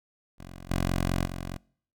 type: tone with level steps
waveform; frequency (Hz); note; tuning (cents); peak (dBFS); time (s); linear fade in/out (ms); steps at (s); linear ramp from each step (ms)
10% pulse; 44.84; F1; +46; -34 / -17 / -26; 0.38-1.58; 20; 0.7 / 1.25; 5
effects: noise-tail reverb RT60 0.6 s tail -26 dB re dry

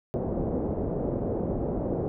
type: low-pass noise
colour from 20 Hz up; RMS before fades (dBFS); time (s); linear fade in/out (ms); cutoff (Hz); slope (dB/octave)
white; -29; 0.14-2.08; 0; 540; 24
effects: none

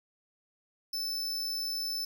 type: tone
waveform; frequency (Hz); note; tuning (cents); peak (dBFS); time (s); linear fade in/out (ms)
45% pulse; 5274; E8; 0; -32; 0.93-2.05; 5
effects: none

